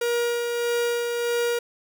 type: tone with tremolo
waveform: 45% pulse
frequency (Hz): 475.2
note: A#4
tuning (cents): +33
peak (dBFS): -21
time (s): 0.01-1.59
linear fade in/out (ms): 5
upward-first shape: sine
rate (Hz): 1.6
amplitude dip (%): 35
effects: none